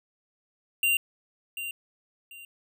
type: tone with echo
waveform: square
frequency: 2777 Hz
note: F7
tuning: 10 cents flat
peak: -22 dBFS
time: 0.83-0.97 s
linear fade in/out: 2 ms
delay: 740 ms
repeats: 2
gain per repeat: -11 dB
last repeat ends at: 2.45 s
effects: none